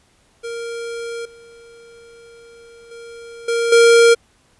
square tone with level steps, 466.2 Hz, A#4, in tune, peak -26 / -42 / -35 / -17 / -8 dBFS, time 0.43-4.15 s, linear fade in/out 20 ms, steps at 1.25 / 2.91 / 3.48 / 3.72 s, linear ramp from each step 5 ms, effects pink hiss -57 dBFS RMS until 4.59 s + resampled to 24000 Hz

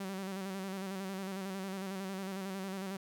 sawtooth tone with vibrato, 192.1 Hz, G3, 35 cents flat, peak -34 dBFS, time 0-2.97 s, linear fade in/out 5 ms, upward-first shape square, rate 11 Hz, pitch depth 41 cents each way, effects none

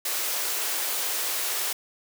white high-pass noise, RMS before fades -28 dBFS, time 0.05-1.73 s, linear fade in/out 5 ms, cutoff 360 Hz, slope 24 dB/octave, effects none

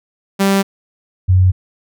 sawtooth / sine tone pair in turn, 196 / 92.5 Hz, G3 / F#2, 0 / 0 cents, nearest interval octave + minor second, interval 1300 cents, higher first, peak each -7 dBFS, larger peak neither, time 0.39-0.63 / 1.28-1.52 s, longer neither, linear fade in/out 20 ms, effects none

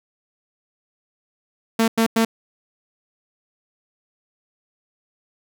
sawtooth tone bursts, 226 Hz, A3, 47 cents sharp, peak -11 dBFS, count 3, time 1.79-2.25 s, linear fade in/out 5 ms, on 90 ms, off 95 ms, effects none

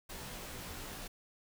pink noise with comb filter, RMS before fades -45 dBFS, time 0.09-1.08 s, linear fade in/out 10 ms, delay 19 ms, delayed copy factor -0.8, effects none

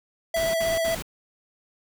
square tone with vibrato, 659.3 Hz, E5, in tune, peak -23 dBFS, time 0.34-0.95 s, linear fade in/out 5 ms, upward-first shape triangle, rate 16 Hz, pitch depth 22 cents each way
pink noise bursts, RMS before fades -34 dBFS, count 3, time 0.36-1.024 s, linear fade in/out 5 ms, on 180 ms, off 62 ms
effects none

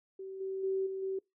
sine tone with level steps, 383.6 Hz, G4, 37 cents flat, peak -40 / -34 / -29 / -35 / -32 dBFS, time 0.19-1.19 s, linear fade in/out 5 ms, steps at 0.4 / 0.63 / 0.86 / 1.02 s, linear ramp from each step 10 ms, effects noise-tail reverb RT60 0.2 s tail -25 dB re dry

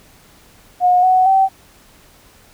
sine tone with pitch steps, 722 / 743 / 770 Hz, F#5 / F#5 / G5, -43 / +7 / -31 cents, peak -9 dBFS, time 0.8-1.49 s, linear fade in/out 50 ms, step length 230 ms, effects pink hiss -48 dBFS RMS until 2.53 s

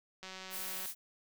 click train, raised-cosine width 0.2 ms, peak -29 dBFS, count 119, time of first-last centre 0.23-0.858 s, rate 188 Hz
blue noise, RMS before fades -41 dBFS, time 0.5-0.95 s, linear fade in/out 50 ms
effects none

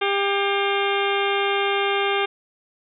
harmonic tone with a mistuned harmonic, 398.8 Hz, G4, 30 cents sharp, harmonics 1 / 2 / 3 / 4 / 5 / 6 / 7 / 8 / 9, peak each -23 / -26 / -28 / -29 / -30 / -31 / -31 / -32 / -33 dBFS, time 0.01-2.26 s, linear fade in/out 10 ms, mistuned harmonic 5, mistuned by +110 cents, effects none

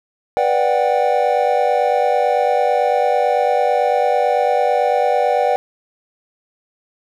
triangle chord, G major seventh, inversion first, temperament just, 490 / 588 / 735 / 784 Hz, B4 / D5 / F#5 / G5, -14 / +2 / -12 / 0 cents, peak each -17 dBFS, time 0.37-5.56 s, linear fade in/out 0 ms, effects none

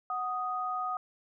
sine tone pair together, 740 / 1244.5 Hz, F#5 / D#6, 0 / 0 cents, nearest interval major sixth, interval 900 cents, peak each -35 / -32 dBFS, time 0.1-0.97 s, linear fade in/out 2 ms, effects none

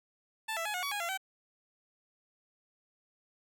15% pulse tone with pitch steps, 881 / 663 / 842 / 724 / 1130 / 823 / 683 / 766 Hz, A5 / E5 / G#5 / F#5 / C#6 / G#5 / F5 / G5, +2 / +10 / +24 / -38 / +33 / -16 / -39 / -40 cents, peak -27 dBFS, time 0.48-1.176 s, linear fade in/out 10 ms, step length 87 ms, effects none

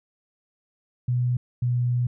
sine tone pair in turn, 123.47 / 122.55 Hz, B2 / B2, 0 / -13 cents, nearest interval unison, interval 13 cents, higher first, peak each -20 dBFS, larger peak neither, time 1.08-1.37 / 1.62-2.07 s, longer second, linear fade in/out 5 ms, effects none

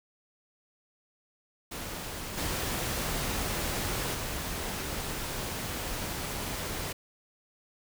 pink noise with level steps, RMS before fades -38 / -32 / -35 dBFS, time 1.71-6.93 s, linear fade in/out 10 ms, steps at 2.37 / 4.14 s, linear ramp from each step 10 ms, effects none

